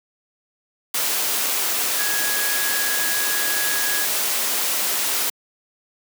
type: tone in noise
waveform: sine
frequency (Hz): 1664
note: G#6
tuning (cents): +3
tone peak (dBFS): -26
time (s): 1.99-4.05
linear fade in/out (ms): 5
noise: white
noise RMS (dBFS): -22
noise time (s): 0.94-5.3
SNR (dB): -7
effects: high-pass 300 Hz 12 dB/octave